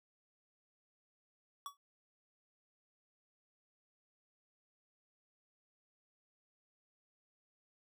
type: tone with exponential decay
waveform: square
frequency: 1132 Hz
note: C#6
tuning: 36 cents sharp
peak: -39 dBFS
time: 1.66-1.77 s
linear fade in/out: 1 ms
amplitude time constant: 22 ms
effects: none